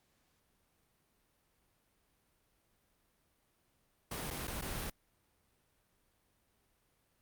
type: noise with dropouts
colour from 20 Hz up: pink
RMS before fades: -40 dBFS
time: 4.11-4.9 s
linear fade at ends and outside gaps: 5 ms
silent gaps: 4.304-4.308 / 4.473-4.477 / 4.613-4.621 s
effects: pink hiss -75 dBFS RMS until 7.21 s + Opus 48 kbps